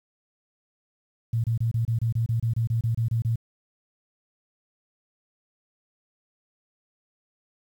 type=tone bursts; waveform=sine; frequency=114.8 Hz; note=A#2; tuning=26 cents flat; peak=-21 dBFS; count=15; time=1.33-3.358 s; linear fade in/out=5 ms; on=110 ms; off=27 ms; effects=9-bit